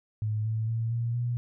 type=tone with pitch steps; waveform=sine; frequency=107.5 / 110.65 / 113.89 / 117.23 / 120.66 Hz; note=A2 / A2 / A#2 / A#2 / B2; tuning=-40 / +10 / -40 / +10 / -40 cents; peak=-26 dBFS; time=0.22-1.37 s; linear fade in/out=0 ms; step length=230 ms; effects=none